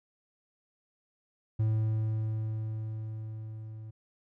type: tone with level ramp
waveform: triangle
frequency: 109.5 Hz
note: A2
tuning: 8 cents flat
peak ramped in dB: -22 to -39 dBFS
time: 1.59-3.91 s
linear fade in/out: 10 ms
effects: none